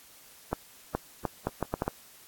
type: accelerating click train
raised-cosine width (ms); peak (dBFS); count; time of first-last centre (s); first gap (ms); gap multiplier
1; -13; 8; 0.53-1.88; 420; 0.72
effects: white hiss -54 dBFS RMS until 2.27 s + AAC 64 kbps